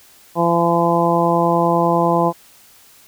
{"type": "harmonic tone", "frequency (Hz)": 170, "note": "F3", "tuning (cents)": -46, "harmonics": [1, 2, 3, 4, 5, 6], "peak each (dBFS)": [-20, -20, -20, -20, -20, -20], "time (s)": [0.35, 2.33], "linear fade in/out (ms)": 50, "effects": ["white hiss -48 dBFS RMS until 3.07 s"]}